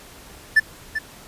triangle tone with echo, 1760 Hz, A6, in tune, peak -8 dBFS, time 0.56-0.6 s, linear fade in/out 10 ms, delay 390 ms, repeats 1, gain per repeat -11 dB, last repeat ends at 0.99 s, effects pink hiss -44 dBFS RMS until 1.27 s + resampled to 32000 Hz

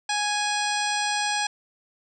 harmonic tone, 830.6 Hz, G#5, in tune, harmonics 1 / 2 / 3 / 4 / 5 / 6 / 7 / 9 / 10, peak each -27 / -30 / -32 / -33 / -34 / -35 / -35 / -37 / -37 dBFS, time 0.09-1.47 s, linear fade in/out 5 ms, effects none

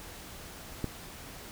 click, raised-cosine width 3 ms, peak -17 dBFS, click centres 0.843 s, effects pink hiss -46 dBFS RMS until 1.51 s

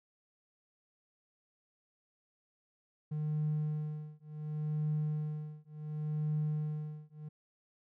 triangle tone with tremolo, 152.1 Hz, D#3, 39 cents flat, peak -26 dBFS, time 3.11-7.29 s, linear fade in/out 10 ms, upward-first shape triangle, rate 0.69 Hz, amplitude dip 100%, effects tanh soft clip ceiling -26 dBFS

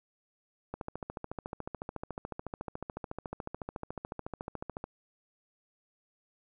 click train, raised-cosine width 1 ms, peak -23 dBFS, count 58, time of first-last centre 0.74-4.841 s, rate 13.9 Hz, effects none

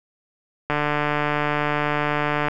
click train, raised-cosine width 0.5 ms, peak -7 dBFS, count 265, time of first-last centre 0.7-2.484 s, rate 148 Hz, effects none

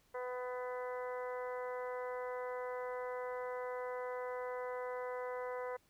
harmonic tone, 250 Hz, B3, 21 cents sharp, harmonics 2 / 3 / 4 / 5 / 6 / 7 / 8, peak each -40 / -50 / -46 / -53 / -53 / -57 / -54 dBFS, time 0.14-5.77 s, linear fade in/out 10 ms, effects pink hiss -72 dBFS RMS until 5.89 s

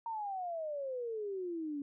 sine exponential sweep, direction down, 932.3 to 279.3 Hz, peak -36 dBFS, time 0.06-1.82 s, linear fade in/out 2 ms, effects none

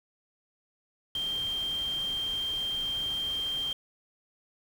sine tone in noise, 3172 Hz, G7, 20 cents sharp, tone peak -29 dBFS, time 1.15-3.73 s, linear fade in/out 2 ms, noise pink, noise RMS -45 dBFS, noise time 1.15-3.73 s, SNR +13 dB, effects none

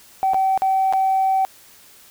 sine tone with dropouts, 767 Hz, G5, 38 cents flat, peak -14 dBFS, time 0.23-1.45 s, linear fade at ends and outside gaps 0 ms, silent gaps 0.335-0.344 / 0.576-0.62 / 0.926-0.935 s, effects tanh soft clip ceiling -11 dBFS + white hiss -48 dBFS RMS until 2.1 s

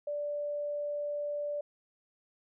sine tone, 585 Hz, D5, 7 cents flat, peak -32 dBFS, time 0.07-1.61 s, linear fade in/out 5 ms, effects none

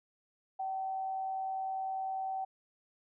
sine tone with amplitude modulation, 765 Hz, G5, 42 cents flat, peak -32 dBFS, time 0.59-2.45 s, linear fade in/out 10 ms, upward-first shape sine, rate 130 Hz, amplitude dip 30%, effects none

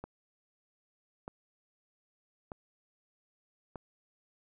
click train, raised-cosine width 1 ms, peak -27 dBFS, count 4, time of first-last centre 0.04-3.757 s, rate 0.807 Hz, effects none

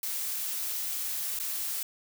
blue noise with dropouts, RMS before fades -33 dBFS, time 0.03-1.83 s, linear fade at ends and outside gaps 2 ms, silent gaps 1.39-1.398 s, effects none

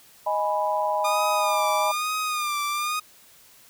sine chord, G# minor, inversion second, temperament equal, 622.3 / 830.6 / 987.8 Hz, D#5 / G#5 / B5, 0 / 0 / 0 cents, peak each -26 dBFS, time 0.26-1.92 s, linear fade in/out 10 ms
sawtooth tone with vibrato, 1213 Hz, D#6, 44 cents flat, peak -21 dBFS, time 1.04-3 s, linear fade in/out 10 ms, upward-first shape sine, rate 1.1 Hz, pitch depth 61 cents each way
effects white hiss -53 dBFS RMS until 3.69 s

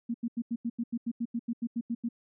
sine tone bursts, 234.4 Hz, A#3, 10 cents sharp, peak -28 dBFS, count 15, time 0.09-2.089 s, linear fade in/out 10 ms, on 53 ms, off 86 ms, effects none

